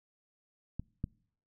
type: clicks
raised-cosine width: 5 ms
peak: -24 / -21 dBFS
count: 2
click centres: 0.796 / 1.041 s
effects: noise-tail reverb RT60 0.6 s tail -26 dB re dry